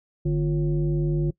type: tone with frequency modulation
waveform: sine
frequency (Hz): 150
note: D3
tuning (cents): +37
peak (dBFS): -20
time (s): 0.25-1.31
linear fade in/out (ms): 10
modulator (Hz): 199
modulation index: 0.85
effects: noise-tail reverb RT60 0.1 s tail -22 dB re dry